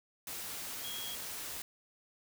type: tone in noise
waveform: sine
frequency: 3285 Hz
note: G#7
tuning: 20 cents flat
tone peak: -42 dBFS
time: 0.84-1.15 s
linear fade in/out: 2 ms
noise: white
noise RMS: -42 dBFS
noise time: 0.27-1.62 s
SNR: -3 dB
effects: none